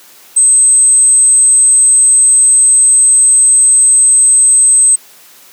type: tone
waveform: sine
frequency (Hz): 8230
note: C9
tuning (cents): -30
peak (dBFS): -4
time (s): 0.36-4.96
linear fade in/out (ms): 10
effects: white hiss -40 dBFS RMS until 5.52 s + high-pass 200 Hz 12 dB/octave